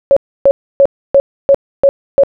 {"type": "tone bursts", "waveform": "sine", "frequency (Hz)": 554.4, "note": "C#5", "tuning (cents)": 0, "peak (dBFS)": -3, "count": 7, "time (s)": [0.11, 2.235], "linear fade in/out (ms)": 0, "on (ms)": 55, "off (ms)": 290, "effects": []}